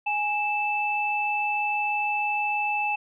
sine tone pair together, 830.6 / 2637 Hz, G#5 / E7, 0 / 0 cents, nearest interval octave + minor sixth, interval 2000 cents, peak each -26 dBFS, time 0.06-2.96 s, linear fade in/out 10 ms, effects none

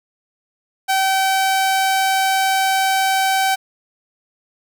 sawtooth tone, 769 Hz, G5, 33 cents flat, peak -11 dBFS, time 0.88-3.56 s, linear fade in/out 20 ms, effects none

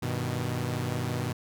sawtooth chord, G augmented, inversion none, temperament equal, 98 / 123.47 / 155.56 Hz, G2 / B2 / D#3, 0 / 0 / 0 cents, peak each -31 / -27 / -31 dBFS, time 0.02-1.33 s, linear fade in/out 10 ms, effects none

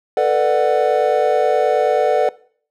triangle chord, B minor seventh, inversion third, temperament just, 444.5 / 493.9 / 592.7 / 740.8 Hz, A4 / B4 / D5 / F#5, +18 / 0 / +16 / +2 cents, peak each -16 dBFS, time 0.17-2.29 s, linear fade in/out 2 ms, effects noise-tail reverb RT60 0.5 s tail -21 dB re dry + tanh soft clip ceiling -1 dBFS

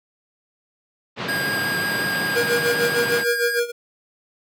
pink band-pass noise, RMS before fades -28 dBFS, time 1.16-3.25 s, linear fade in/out 50 ms, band 130 to 4200 Hz, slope 24 dB/octave
square tone with vibrato, 1621 Hz, G#6, 42 cents flat, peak -23 dBFS, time 1.28-3.6 s, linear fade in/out 10 ms, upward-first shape sine, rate 5.5 Hz, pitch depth 11 cents each way
square tone with tremolo, 476.4 Hz, A#4, 38 cents sharp, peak -18 dBFS, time 2.35-3.72 s, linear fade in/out 20 ms, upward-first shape sine, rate 6.6 Hz, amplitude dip 85%
effects none

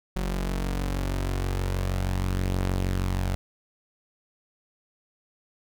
sawtooth tone pair together, 46.35 / 92.5 Hz, F#1 / F#2, +4 / 0 cents, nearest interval octave, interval 1196 cents, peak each -22 / -28 dBFS, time 0.16-3.35 s, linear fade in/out 0 ms, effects none

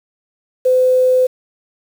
sine tone with quantisation, 510 Hz, C5, 44 cents flat, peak -9 dBFS, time 0.65-1.27 s, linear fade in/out 10 ms, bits 6, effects none

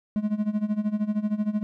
triangle tone with tremolo, 210.9 Hz, G#3, 27 cents sharp, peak -18 dBFS, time 0.16-1.63 s, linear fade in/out 0 ms, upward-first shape sine, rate 13 Hz, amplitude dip 85%, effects none

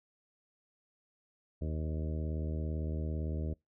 harmonic tone with a mistuned harmonic, 77.78 Hz, D#2, in tune, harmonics 1 / 2 / 3 / 4 / 5 / 6 / 7 / 8, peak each -34 / -40 / -44 / -46 / -48 / -50 / -51 / -52 dBFS, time 1.61-3.54 s, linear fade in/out 10 ms, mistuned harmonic 8, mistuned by +15 cents, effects noise-tail reverb RT60 0.2 s tail -26 dB re dry

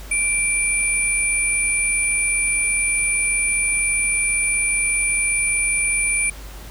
sine tone pair together, 2349 / 9396 Hz, D7 / D9, 0 / 0 cents, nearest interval 2 octaves, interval 2400 cents, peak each -20 dBFS, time 0.11-6.3 s, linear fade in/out 5 ms, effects added 50 Hz sine -35 dBFS peak until 6.7 s + pink hiss -41 dBFS RMS until 6.7 s

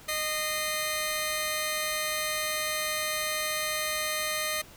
10% pulse tone pair together, 616.6 / 2074 Hz, D#5 / C7, -16 / -16 cents, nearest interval octave + major sixth, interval 2100 cents, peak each -22 / -23 dBFS, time 0.08-4.62 s, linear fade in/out 10 ms, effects pink hiss -51 dBFS RMS until 4.76 s

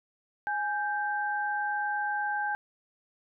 sine tone pair together, 830.6 / 1568 Hz, G#5 / G6, 0 / 0 cents, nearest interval major seventh, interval 1100 cents, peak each -30 / -31 dBFS, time 0.47-2.55 s, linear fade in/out 0 ms, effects none

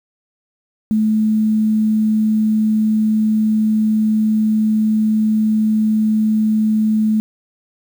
sine tone with quantisation, 216.5 Hz, A3, 28 cents flat, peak -12 dBFS, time 0.91-7.2 s, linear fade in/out 0 ms, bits 7, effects none

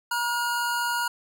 square tone pair together, 954 / 1430.7 Hz, A#5 / F6, +40 / +41 cents, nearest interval perfect fifth, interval 701 cents, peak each -28 dBFS, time 0.11-1.08 s, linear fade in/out 5 ms, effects none

